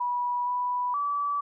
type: tone with pitch steps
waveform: sine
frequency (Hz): 976 / 986 / 1152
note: B5 / B5 / D6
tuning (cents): -21 / -3 / -34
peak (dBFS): -25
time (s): 0-1.41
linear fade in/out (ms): 10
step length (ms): 470
effects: none